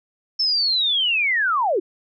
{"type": "linear sweep", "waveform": "sine", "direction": "down", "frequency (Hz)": [5340, 320.2], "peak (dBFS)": -17, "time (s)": [0.39, 1.8], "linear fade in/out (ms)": 10, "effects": []}